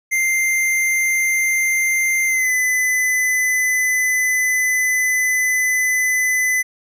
square tone with pitch glide, 2093 to 2012 Hz, C7 to B6, 0 to +32 cents, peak -16 dBFS, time 0.11-6.63 s, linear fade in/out 20 ms, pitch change -68 cents, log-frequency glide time 2.26-2.52 s, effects none

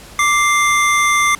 square tone pair together, 1174.7 / 2093 Hz, D6 / C7, 0 / 0 cents, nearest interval minor seventh, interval 1000 cents, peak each -15 dBFS, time 0.19-1.35 s, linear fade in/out 2 ms, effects pink hiss -38 dBFS RMS until 1.39 s + low-pass 12000 Hz 12 dB/octave

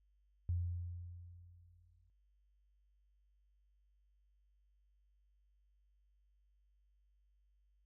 sine tone with exponential decay, 87.31 Hz, F2, in tune, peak -32 dBFS, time 0.49-2.1 s, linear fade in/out 0 ms, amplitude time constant 350 ms, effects added 50 Hz sine -70 dBFS peak until 7.85 s

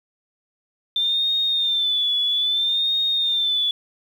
sine tone with vibrato, 3559 Hz, A7, 19 cents sharp, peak -18 dBFS, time 0.96-3.71 s, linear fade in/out 2 ms, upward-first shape sine, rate 0.61 Hz, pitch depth 72 cents each way, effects 8-bit

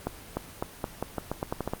accelerating click train, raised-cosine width 1 ms, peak -14 dBFS, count 12, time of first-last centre 0.07-1.735 s, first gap 300 ms, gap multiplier 0.85, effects pink hiss -46 dBFS RMS until 1.8 s + Opus 24 kbps

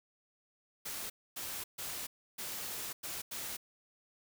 white noise bursts at uneven times, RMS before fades -41 dBFS, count 6, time 0.85-1.1 / 1.36-1.64 / 1.78-2.07 / 2.38-2.93 / 3.03-3.22 / 3.31-3.57 s, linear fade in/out 10 ms, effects none

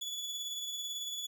30% pulse tone with tremolo, 3427 Hz, A7, 46 cents flat, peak -33 dBFS, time 0.01-1.27 s, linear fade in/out 10 ms, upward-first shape sine, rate 18 Hz, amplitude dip 35%, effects none

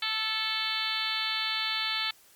harmonic tone with a mistuned harmonic, 440 Hz, A4, in tune, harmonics 2 / 3 / 4 / 5 / 6 / 7 / 8 / 9 / 10, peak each -42 / -37 / -37 / -36 / -38 / -35 / -34 / -36 / -36 dBFS, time 0.02-2.11 s, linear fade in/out 5 ms, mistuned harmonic 4, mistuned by -19 cents, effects white hiss -58 dBFS RMS until 2.35 s + MP3 96 kbps

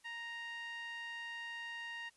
sawtooth tone with band-pass filter, 932.3 Hz, A#5, in tune, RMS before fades -45 dBFS, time 0.04-2.1 s, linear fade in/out 20 ms, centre 2200 Hz, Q 5.8, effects white hiss -70 dBFS RMS until 2.16 s + resampled to 24000 Hz

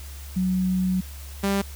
sine / sawtooth tone pair in turn, 185 / 197.8 Hz, F#3 / G3, 0 / +16 cents, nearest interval minor second, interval 116 cents, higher second, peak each -20 / -17 dBFS, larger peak second, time 0.36-1.01 / 1.43-1.62 s, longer first, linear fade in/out 10 ms, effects added 70 Hz sine -36 dBFS peak until 1.75 s + white hiss -45 dBFS RMS until 1.75 s

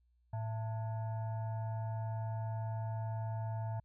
sine tone with frequency modulation, 110 Hz, A2, in tune, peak -35 dBFS, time 0.33-3.8 s, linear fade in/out 5 ms, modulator 781 Hz, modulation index 0.5, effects added 60 Hz sine -69 dBFS peak until 3.84 s

